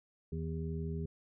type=harmonic tone; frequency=80.7 Hz; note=E2; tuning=36 cents flat; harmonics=1 / 2 / 3 / 5; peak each=-39 / -38 / -46 / -44 dBFS; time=0.32-1.06 s; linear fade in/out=5 ms; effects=none